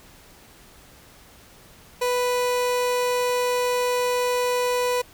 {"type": "tone", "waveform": "30% pulse", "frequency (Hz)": 493.9, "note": "B4", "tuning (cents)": 0, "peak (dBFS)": -18, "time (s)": [2.01, 5.02], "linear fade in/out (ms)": 10, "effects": ["pink hiss -50 dBFS RMS until 5.13 s"]}